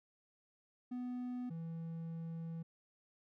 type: tone pair in turn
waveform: triangle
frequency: 248 / 164.8 Hz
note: B3 / E3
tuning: +7 / 0 cents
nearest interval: perfect fifth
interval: 707 cents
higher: first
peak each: -37 / -39 dBFS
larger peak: first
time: 0.91-1.5 / 1.5-2.63 s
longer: second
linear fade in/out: 10 ms
effects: none